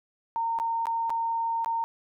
sine tone with dropouts, 917 Hz, A#5, 29 cents flat, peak -25 dBFS, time 0.36-1.84 s, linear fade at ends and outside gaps 0 ms, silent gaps 0.588-0.599 / 0.856-0.869 / 1.096-1.103 / 1.646-1.66 s, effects none

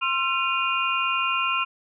sine tone cluster, 1057 / 1355 / 2469 / 2790 Hz, C6 / E6 / D#7 / F7, +17 / +47 / -14 / -2 cents, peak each -27 dBFS, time 0.01-1.65 s, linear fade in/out 20 ms, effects none

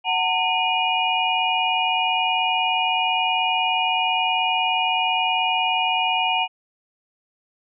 sine tone cluster, 744 / 905 / 2447 / 2884 Hz, F#5 / A5 / D#7 / F#7, +9 / +48 / -29 / -45 cents, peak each -24 dBFS, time 0.04-6.48 s, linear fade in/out 50 ms, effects none

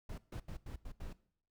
brown noise bursts at uneven times, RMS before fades -44 dBFS, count 6, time 0.09-0.18 / 0.32-0.4 / 0.48-0.57 / 0.66-0.76 / 0.85-0.92 / 1-1.13 s, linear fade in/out 5 ms, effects noise-tail reverb RT60 0.6 s tail -19 dB re dry

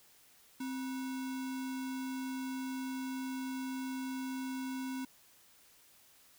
sine tone with sample-and-hold, 261.6 Hz, C4, in tune, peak -36 dBFS, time 0.6-5.05 s, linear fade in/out 5 ms, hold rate 1225 Hz, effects white hiss -63 dBFS RMS until 6.38 s

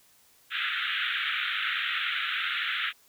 pink band-pass noise, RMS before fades -30 dBFS, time 0.5-2.93 s, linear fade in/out 50 ms, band 1300 to 3700 Hz, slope 96 dB/octave, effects white hiss -61 dBFS RMS until 3.08 s

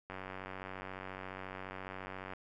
click train, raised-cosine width 0.5 ms, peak -28 dBFS, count 212, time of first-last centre 0.1-2.335 s, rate 94.4 Hz, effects none

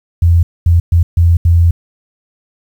sine tone bursts at uneven times, 85 Hz, F2, 46 cents flat, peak -5 dBFS, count 5, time 0.22-0.43 / 0.66-0.8 / 0.92-1.03 / 1.17-1.37 / 1.45-1.71 s, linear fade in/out 5 ms, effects 7-bit

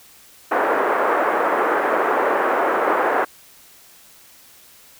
pink band-pass noise, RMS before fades -19 dBFS, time 0.51-3.25 s, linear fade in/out 10 ms, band 380 to 1600 Hz, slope 24 dB/octave, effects white hiss -48 dBFS RMS until 4.99 s

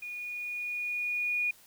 sine tone with level ramp, 2450 Hz, D#7, 27 cents flat, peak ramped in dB -37 to -26 dBFS, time 0.02-1.51 s, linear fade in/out 5 ms, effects white hiss -58 dBFS RMS until 1.66 s

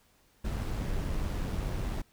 brown noise with amplitude modulation, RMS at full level -31 dBFS, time 0.44-2.02 s, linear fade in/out 10 ms, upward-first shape sine, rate 95.3 Hz, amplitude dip 30%, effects pink hiss -66 dBFS RMS until 2.12 s

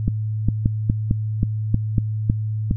clicks, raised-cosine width 5 ms, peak -5 dBFS, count 10, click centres 0.08 / 0.486 / 0.659 / 0.899 / 1.111 / 1.431 / 1.744 / 1.982 / 2.299 / 2.711 s, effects added 108 Hz sine -21 dBFS peak until 2.76 s

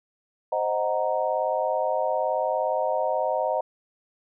sine chord, C half-diminished seventh, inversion none, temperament equal, 523.3 / 622.3 / 740 / 932.3 Hz, C5 / Eb5 / Gb5 / Bb5, 0 / 0 / 0 / 0 cents, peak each -28 / -26 / -29 / -29 dBFS, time 0.52-3.61 s, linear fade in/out 5 ms, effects none

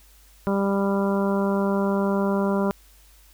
harmonic tone, 197.8 Hz, G3, 16 cents sharp, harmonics 1 / 2 / 3 / 4 / 5 / 6 / 7, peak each -22 / -26 / -28 / -36 / -31 / -37 / -36 dBFS, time 0.47-2.71 s, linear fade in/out 0 ms, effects added 50 Hz sine -52 dBFS peak until 3.33 s + white hiss -56 dBFS RMS until 3.33 s

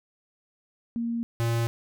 sine / square tone pair in turn, 233.1 / 116.29 Hz, A#3 / A#2, 0 / -4 cents, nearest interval octave, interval 1204 cents, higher first, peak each -26 / -24 dBFS, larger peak second, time 0.96-1.23 / 1.4-1.67 s, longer neither, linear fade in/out 0 ms, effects none

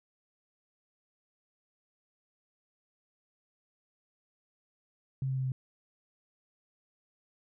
sine tone with pitch steps, 133.3 / 132.23 / 131.16 / 130.11 Hz, C3 / C3 / C3 / C3, +33 / +19 / +5 / -9 cents, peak -29 dBFS, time 5.22-5.52 s, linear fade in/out 2 ms, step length 75 ms, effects none

